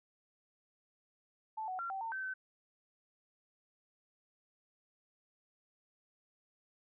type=tone with pitch steps; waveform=sine; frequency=876 / 744 / 1373 / 772 / 906 / 1542 / 1527 Hz; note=A5 / F#5 / F6 / G5 / A#5 / G6 / G6; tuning=-8 / +9 / -30 / -27 / -50 / -29 / -46 cents; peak=-37 dBFS; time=1.57-2.34 s; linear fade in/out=10 ms; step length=110 ms; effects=none